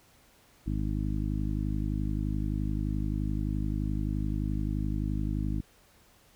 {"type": "harmonic tone", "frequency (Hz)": 51.6, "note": "G#1", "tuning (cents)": -10, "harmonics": [1, 2, 3, 4, 5, 6], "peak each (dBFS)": [-31, -34, -36, -37, -38, -39], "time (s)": [0.66, 5.61], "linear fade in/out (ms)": 10, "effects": ["pink hiss -61 dBFS RMS until 6.35 s"]}